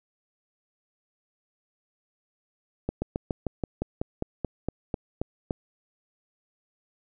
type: slowing click train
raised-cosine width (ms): 2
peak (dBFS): -14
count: 14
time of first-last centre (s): 2.89-5.508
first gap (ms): 130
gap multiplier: 1.07
effects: none